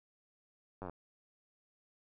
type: slowing click train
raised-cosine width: 1 ms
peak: -29 dBFS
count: 8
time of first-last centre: 0.82-0.897 s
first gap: 10 ms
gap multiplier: 1.03
effects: none